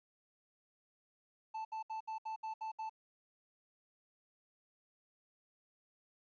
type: tone bursts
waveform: triangle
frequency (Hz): 880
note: A5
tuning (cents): 0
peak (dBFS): -37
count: 8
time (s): 1.54-2.896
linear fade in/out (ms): 10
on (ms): 110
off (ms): 68
effects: resampled to 16000 Hz + 13-bit